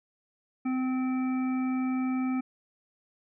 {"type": "harmonic tone", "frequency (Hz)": 258, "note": "C4", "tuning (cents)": -24, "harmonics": [1, 3, 5, 7, 9], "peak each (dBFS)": [-26, -41, -42, -54, -44], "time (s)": [0.65, 2.41], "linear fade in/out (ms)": 10, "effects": []}